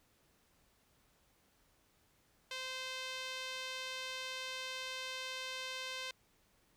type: tone with band-pass filter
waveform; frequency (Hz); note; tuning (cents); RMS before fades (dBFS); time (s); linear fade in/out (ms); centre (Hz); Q
sawtooth; 518; C5; -17; -43; 2.51-6.11; 2; 3400; 1.3
effects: pink hiss -72 dBFS RMS until 6.76 s